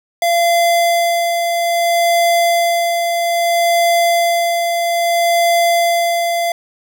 square tone with tremolo, 685 Hz, F5, 34 cents flat, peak -11 dBFS, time 0.22-6.52 s, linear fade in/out 2 ms, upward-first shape sine, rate 0.61 Hz, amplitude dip 40%, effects none

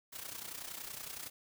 white noise with amplitude modulation, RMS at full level -42 dBFS, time 0.12-1.3 s, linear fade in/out 20 ms, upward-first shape sine, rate 30.7 Hz, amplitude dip 70%, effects none

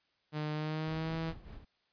sawtooth tone with pitch glide, 151.9 to 162.8 Hz, D#3 to E3, -41 to -21 cents, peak -30 dBFS, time 0.32-1.34 s, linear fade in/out 50 ms, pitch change +120 cents, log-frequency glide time 0.52-1.16 s
brown noise with tremolo, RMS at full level -46 dBFS, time 0.87-1.65 s, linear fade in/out 10 ms, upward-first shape sine, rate 5 Hz, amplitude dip 60%
effects white hiss -75 dBFS RMS until 1.92 s + resampled to 11025 Hz

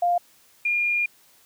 sine tone pair in turn, 701 / 2416 Hz, F5 / D7, +6 / +48 cents, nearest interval octave + major sixth, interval 2142 cents, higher second, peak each -18 / -20 dBFS, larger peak first, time 0.02-0.18 / 0.65-1.06 s, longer second, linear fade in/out 5 ms, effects white hiss -57 dBFS RMS until 1.45 s + high-pass 60 Hz 12 dB/octave

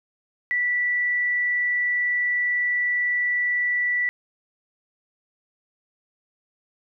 sine tone, 1962 Hz, B6, 12 cents flat, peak -20 dBFS, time 0.51-4.09 s, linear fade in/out 0 ms, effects none

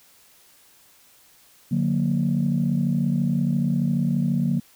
sine chord, D augmented, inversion none, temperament equal with one note detuned, 146.83 / 181.4 / 233.1 Hz, D3 / F#3 / A#3, 0 / -34 / 0 cents, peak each -23 dBFS, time 1.71-4.6 s, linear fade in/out 10 ms, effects tanh soft clip ceiling -12 dBFS + white hiss -55 dBFS RMS until 4.75 s

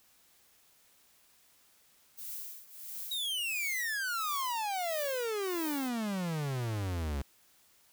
violet noise with tremolo, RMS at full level -40 dBFS, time 2.17-5.9 s, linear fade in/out 20 ms, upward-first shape triangle, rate 1.5 Hz, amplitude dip 90%
45% pulse exponential sweep, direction down, 3858 to 67.1 Hz, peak -32 dBFS, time 3.11-7.22 s, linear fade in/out 5 ms
effects white hiss -65 dBFS RMS until 7.92 s

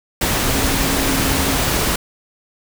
sine tone in noise, 270 Hz, C#4, 45 cents flat, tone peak -23 dBFS, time 0.45-1.57 s, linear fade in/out 5 ms, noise pink, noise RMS -18 dBFS, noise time 0.21-1.96 s, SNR -8 dB, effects none

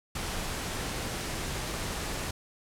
pink noise, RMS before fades -34 dBFS, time 0.15-2.31 s, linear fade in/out 5 ms, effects low-pass 11000 Hz 12 dB/octave

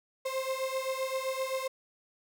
35% pulse beating tone pair, 523.3 / 531 Hz, C5 / C5, 0 / +25 cents, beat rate 7.7 Hz, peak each -32 / -33 dBFS, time 0.25-1.68 s, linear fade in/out 10 ms, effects none

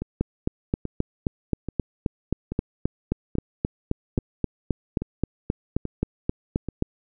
two click trains, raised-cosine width 3 ms, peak -9 / -16 dBFS, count 26 / 9, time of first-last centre 0.21-6.824 / 0.02-6.687 s, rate 3.78 / 1.2 Hz, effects none

